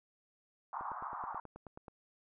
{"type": "band-pass noise", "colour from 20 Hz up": "white", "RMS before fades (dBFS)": -42, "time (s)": [0.73, 1.4], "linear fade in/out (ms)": 2, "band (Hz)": [810, 1200], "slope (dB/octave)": 48}
{"type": "click train", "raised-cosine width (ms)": 1, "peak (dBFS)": -34, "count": 11, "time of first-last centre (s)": [0.81, 1.882], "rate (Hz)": 9.33}
{"effects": []}